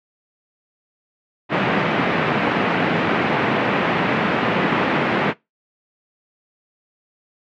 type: band-pass noise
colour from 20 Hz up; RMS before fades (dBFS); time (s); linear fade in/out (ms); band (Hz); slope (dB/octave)
pink; -19; 1.49-5.34; 50; 150 to 2600; 24
effects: noise-tail reverb RT60 0.2 s tail -22 dB re dry + MP3 64 kbps